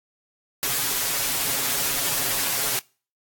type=noise with comb filter; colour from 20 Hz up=white; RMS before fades=-24 dBFS; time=0.63-2.79 s; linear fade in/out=0 ms; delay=7.2 ms; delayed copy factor=+0.95; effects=noise-tail reverb RT60 0.4 s tail -26 dB re dry + AAC 64 kbps